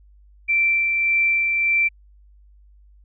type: tone with tremolo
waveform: sine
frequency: 2345 Hz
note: D7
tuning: 3 cents flat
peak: -15 dBFS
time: 0.48-1.89 s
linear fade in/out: 20 ms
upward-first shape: sine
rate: 1.7 Hz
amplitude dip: 30%
effects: added 50 Hz sine -48 dBFS peak until 3.04 s